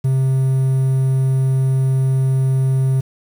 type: tone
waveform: triangle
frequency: 132.4 Hz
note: C3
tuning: 21 cents sharp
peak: -11 dBFS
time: 0.04-3.01 s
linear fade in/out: 10 ms
effects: 7-bit

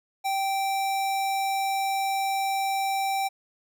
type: tone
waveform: square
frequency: 780 Hz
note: G5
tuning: 9 cents flat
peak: -25 dBFS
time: 0.24-3.29 s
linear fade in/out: 20 ms
effects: none

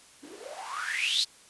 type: noise with band-pass filter sweep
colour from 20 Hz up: blue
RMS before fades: -32 dBFS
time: 0.22-1.25 s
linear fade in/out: 20 ms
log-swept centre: 270 to 4500 Hz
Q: 9.9
effects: white hiss -55 dBFS RMS until 1.49 s + resampled to 24000 Hz

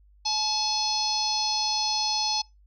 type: harmonic tone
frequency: 859 Hz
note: A5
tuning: 42 cents flat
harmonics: 1 / 3 / 4 / 5 / 6 / 7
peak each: -30 / -39 / -37 / -28 / -29 / -33 dBFS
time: 0.25-2.42 s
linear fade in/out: 10 ms
effects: noise-tail reverb RT60 0.2 s tail -23 dB re dry + added 50 Hz sine -54 dBFS peak until 2.66 s

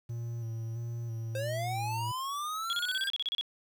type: tone with vibrato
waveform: triangle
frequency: 115.5 Hz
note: A#2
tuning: 16 cents flat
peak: -32 dBFS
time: 0.09-2.12 s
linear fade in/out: 10 ms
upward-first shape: square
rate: 1.5 Hz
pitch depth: 29 cents each way
type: linear sweep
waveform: square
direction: up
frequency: 520 to 1608 Hz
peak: -34 dBFS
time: 1.35-3.09 s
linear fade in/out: 2 ms
type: tone bursts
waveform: sine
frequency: 3346 Hz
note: G#7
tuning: 12 cents sharp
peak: -29 dBFS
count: 12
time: 2.7-3.411 s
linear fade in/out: 0 ms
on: 29 ms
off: 33 ms
effects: 10-bit

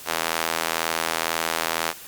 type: tone with high-pass filter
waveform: square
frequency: 41.02 Hz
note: E1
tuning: 8 cents flat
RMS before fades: -26 dBFS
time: 0.05-1.94 s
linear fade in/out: 50 ms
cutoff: 770 Hz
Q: 0.66
effects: white hiss -41 dBFS RMS until 2.07 s + Opus 48 kbps

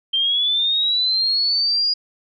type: linear sweep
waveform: sine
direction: up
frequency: 3136 to 4886 Hz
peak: -16 dBFS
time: 0.13-1.94 s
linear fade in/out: 10 ms
effects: none

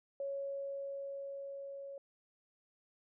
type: tone with level ramp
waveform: sine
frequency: 554.4 Hz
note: C#5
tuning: in tune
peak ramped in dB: -36 to -44 dBFS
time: 0.2-1.98 s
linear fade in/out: 2 ms
effects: none

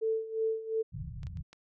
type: tone with tremolo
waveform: sine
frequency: 444.1 Hz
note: A4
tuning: 16 cents sharp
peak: -26 dBFS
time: 0.01-0.83 s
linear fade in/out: 20 ms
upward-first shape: sine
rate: 2.8 Hz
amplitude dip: 80%
type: low-pass noise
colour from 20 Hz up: white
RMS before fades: -40 dBFS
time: 0.92-1.43 s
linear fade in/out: 20 ms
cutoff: 170 Hz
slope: 96 dB/octave
type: clicks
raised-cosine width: 0.2 ms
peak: -35 / -35 / -41 / -34 dBFS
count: 4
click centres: 1.232 / 1.269 / 1.372 / 1.53 s
effects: none

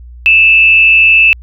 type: tone with frequency modulation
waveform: sine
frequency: 2637 Hz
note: E7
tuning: in tune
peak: -3 dBFS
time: 0.26-1.33 s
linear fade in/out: 0 ms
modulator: 179 Hz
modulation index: 0.37
effects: added 60 Hz sine -29 dBFS peak until 1.42 s

